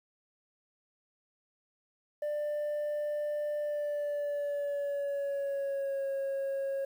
sine tone with pitch glide, 593 to 546.9 Hz, D5 to C#5, +17 to -23 cents, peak -28 dBFS, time 2.22-6.85 s, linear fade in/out 5 ms, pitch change -140 cents, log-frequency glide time 3.59-6.08 s, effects tanh soft clip ceiling -30 dBFS + 10-bit

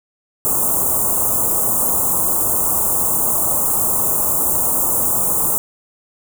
white band-stop noise, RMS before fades -17 dBFS, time 0.45-5.58 s, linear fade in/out 0 ms, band 1200 to 7300 Hz, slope 48 dB/octave, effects none

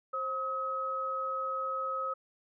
sine tone pair together, 530 / 1275.2 Hz, C5 / D#6, +22 / +42 cents, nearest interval octave + minor third, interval 1520 cents, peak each -38 / -32 dBFS, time 0.13-2.14 s, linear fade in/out 10 ms, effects none

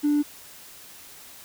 sine tone with hard clipping, 293.7 Hz, D4, in tune, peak -19 dBFS, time 0.03-0.23 s, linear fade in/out 20 ms, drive 1 dB, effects white hiss -46 dBFS RMS until 1.44 s

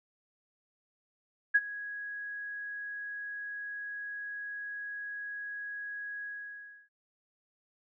sine tone with ADSR envelope, 1661.2 Hz, G#6, in tune, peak -18 dBFS, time 1.54-6.89 s, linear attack 15 ms, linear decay 41 ms, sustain -19 dB, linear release 650 ms, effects none

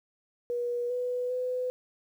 sine tone with pitch steps, 482.5 / 495.3 / 503 Hz, B4 / B4 / B4, -40 / +5 / +32 cents, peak -28 dBFS, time 0.5-1.7 s, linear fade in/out 0 ms, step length 400 ms, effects 10-bit

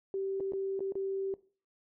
sine tone with dropouts, 388.1 Hz, G4, 17 cents flat, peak -31 dBFS, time 0.14-1.34 s, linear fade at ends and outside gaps 1 ms, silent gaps 0.4-0.405 / 0.522-0.534 / 0.793-0.805 / 0.922-0.954 s, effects noise-tail reverb RT60 0.4 s tail -19 dB re dry

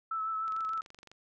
sine tone with vibrato, 1309 Hz, E6, 13 cents flat, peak -31 dBFS, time 0.11-0.81 s, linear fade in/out 5 ms, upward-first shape triangle, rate 6.7 Hz, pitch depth 27 cents each way
click train, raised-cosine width 0.2 ms, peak -34 dBFS, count 16, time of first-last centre 0.48-1.116 s, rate 23.6 Hz
effects none

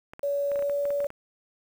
clicks, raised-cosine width 0.5 ms, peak -26 dBFS, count 12, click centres 0.135 / 0.194 / 0.517 / 0.558 / 0.592 / 0.624 / 0.697 / 0.854 / 0.905 / 1.004 / 1.044 / 1.104 s
sine tone with pitch glide, 567 to 570.6 Hz, C#5 to C#5, +39 to +50 cents, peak -24 dBFS, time 0.23-1.07 s, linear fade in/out 5 ms, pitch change +11 cents, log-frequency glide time 0.6-0.75 s
effects 8-bit

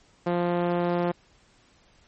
sawtooth tone with band-pass filter, 174.61 Hz, F3, in tune, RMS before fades -25 dBFS, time 0.26-1.12 s, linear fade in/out 10 ms, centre 550 Hz, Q 0.86, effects pink hiss -60 dBFS RMS until 2.07 s + MP3 32 kbps

